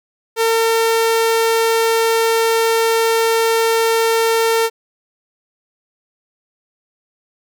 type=tone; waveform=sawtooth; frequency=453.7 Hz; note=A#4; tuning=47 cents flat; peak=-9 dBFS; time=0.36-4.7 s; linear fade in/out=50 ms; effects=none